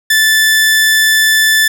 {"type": "tone", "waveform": "sawtooth", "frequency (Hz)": 1755, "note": "A6", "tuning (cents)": -5, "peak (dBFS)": -4, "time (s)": [0.1, 1.68], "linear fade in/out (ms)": 5, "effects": []}